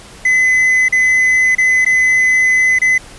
triangle tone with dropouts, 2024 Hz, B6, 42 cents sharp, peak -7 dBFS, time 0.25-2.98 s, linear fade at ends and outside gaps 5 ms, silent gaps 0.885-0.924 / 1.551-1.582 / 1.849-1.862 / 2.788-2.816 s, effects pink hiss -37 dBFS RMS until 3.18 s + resampled to 24000 Hz

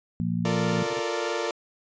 harmonic tone, 57.8 Hz, A#1, 14 cents flat, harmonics 2 / 3 / 4, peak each -31 / -26 / -30 dBFS, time 0.2-0.83 s, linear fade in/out 0 ms
sawtooth chord, Bb major seventh, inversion second, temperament equal with one note detuned, 349.2 / 443.1 / 466.2 / 587.3 Hz, F4 / A4 / Bb4 / D5, 0 / +12 / 0 / 0 cents, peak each -28 dBFS, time 0.45-1.51 s, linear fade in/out 2 ms
20% pulse tone bursts, 133.2 Hz, C3, 31 cents sharp, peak -33 dBFS, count 5, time 0.71-0.997 s, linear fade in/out 5 ms, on 35 ms, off 28 ms
effects resampled to 16000 Hz

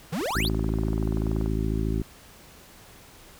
square exponential sweep, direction up, 138.59 to 4997 Hz, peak -27 dBFS, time 0.12-0.49 s, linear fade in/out 10 ms
click train, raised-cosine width 1 ms, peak -23 dBFS, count 27, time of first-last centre 0.21-1.46 s, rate 20.8 Hz
harmonic tone, 54 Hz, A1, 32 cents flat, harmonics 1 / 2 / 3 / 4 / 5 / 6 / 7, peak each -27 / -30 / -32 / -33 / -34 / -35 / -35 dBFS, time 0.35-2.02 s, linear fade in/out 5 ms
effects pink hiss -50 dBFS RMS until 3.39 s

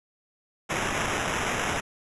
violet noise with sample-and-hold, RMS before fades -28 dBFS, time 0.69-1.81 s, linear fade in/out 20 ms, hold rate 4410 Hz, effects resampled to 24000 Hz

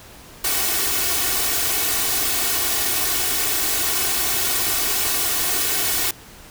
white noise with comb filter, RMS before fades -21 dBFS, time 0.44-6.11 s, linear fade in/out 5 ms, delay 2.7 ms, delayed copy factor +0.95, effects pink hiss -43 dBFS RMS until 6.5 s

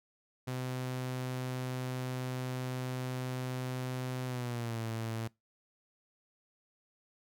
sawtooth tone with pitch glide, 127.7 to 113.11 Hz, C3 to A2, -42 to +48 cents, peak -31 dBFS, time 0.47-5.28 s, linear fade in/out 10 ms, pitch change -210 cents, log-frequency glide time 4.26-4.82 s, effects noise-tail reverb RT60 0.2 s tail -23 dB re dry

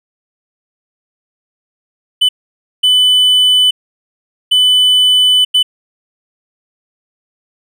triangle tone bursts at uneven times, 3000 Hz, F#7, 23 cents sharp, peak -5 dBFS, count 4, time 2.21-2.29 / 2.83-3.71 / 4.51-5.45 / 5.54-5.63 s, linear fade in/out 10 ms, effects none

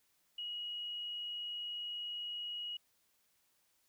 sine tone, 2900 Hz, F#7, 35 cents flat, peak -39 dBFS, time 0.38-2.77 s, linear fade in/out 5 ms, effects white hiss -75 dBFS RMS until 3.88 s

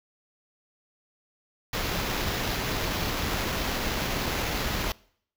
pink noise with sample-and-hold, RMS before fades -29 dBFS, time 1.73-4.92 s, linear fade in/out 2 ms, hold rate 8820 Hz, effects noise-tail reverb RT60 0.6 s tail -23 dB re dry

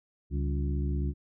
harmonic tone with a mistuned harmonic, 70.9 Hz, C#2, 40 cents sharp, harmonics 1 / 2 / 3 / 4 / 5, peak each -28 / -34 / -38 / -40 / -42 dBFS, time 0.3-1.14 s, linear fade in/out 50 ms, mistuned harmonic 3, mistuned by -130 cents, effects none

